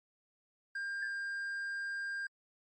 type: tone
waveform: triangle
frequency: 1600 Hz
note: G6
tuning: 35 cents sharp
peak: -34 dBFS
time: 0.75-2.27 s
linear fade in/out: 5 ms
type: tone with exponential decay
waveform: sine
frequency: 1722 Hz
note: A6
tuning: 38 cents flat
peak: -34 dBFS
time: 1.02-1.19 s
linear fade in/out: 5 ms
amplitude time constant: 36 ms
effects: MP3 32 kbps